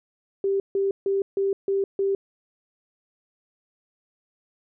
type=tone bursts; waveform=sine; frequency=392.6 Hz; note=G4; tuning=3 cents sharp; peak=-20 dBFS; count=6; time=0.44-2.15 s; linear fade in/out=2 ms; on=160 ms; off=150 ms; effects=none